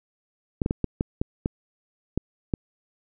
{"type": "clicks", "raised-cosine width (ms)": 3, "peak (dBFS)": -10, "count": 9, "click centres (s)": [0.618, 0.661, 0.709, 0.843, 1.009, 1.215, 1.459, 2.176, 2.538], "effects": []}